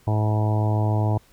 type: harmonic tone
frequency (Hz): 107.2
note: A2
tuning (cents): -45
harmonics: 1 / 2 / 3 / 4 / 5 / 6 / 7 / 8 / 9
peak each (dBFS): -19 / -32 / -31 / -35 / -37 / -32 / -34 / -34 / -36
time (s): 0.07-1.18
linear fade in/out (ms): 5
effects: pink hiss -57 dBFS RMS until 1.32 s